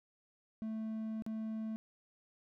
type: tone with dropouts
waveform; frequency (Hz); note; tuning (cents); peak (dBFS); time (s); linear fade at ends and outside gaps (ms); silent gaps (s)
triangle; 220; A3; 0; -35; 0.62-1.76; 0; 1.222-1.264
effects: none